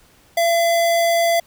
square tone, 677 Hz, E5, 46 cents sharp, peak -15 dBFS, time 0.37-1.4 s, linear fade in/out 5 ms, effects pink hiss -53 dBFS RMS until 1.46 s

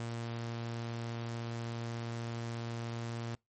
sawtooth tone, 116.54 Hz, A#2, in tune, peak -33 dBFS, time 0-3.35 s, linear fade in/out 0 ms, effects noise-tail reverb RT60 0.2 s tail -26 dB re dry + MP3 32 kbps

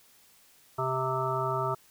harmonic tone, 130.81 Hz, C3, in tune, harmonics 1 / 3 / 5 / 7 / 9 / 10, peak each -34 / -34 / -34 / -34 / -34 / -34 dBFS, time 0.78-1.75 s, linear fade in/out 10 ms, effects white hiss -60 dBFS RMS until 1.9 s

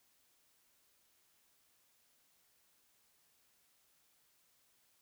silence, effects white hiss -73 dBFS RMS until 5.01 s

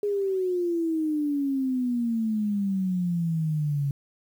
sine exponential sweep, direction down, 415.3 to 138.7 Hz, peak -23 dBFS, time 0.03-3.91 s, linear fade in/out 2 ms, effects 9-bit

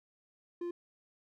triangle tone, 347.9 Hz, F4, 7 cents flat, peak -33 dBFS, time 0.61-0.71 s, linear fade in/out 5 ms, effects none

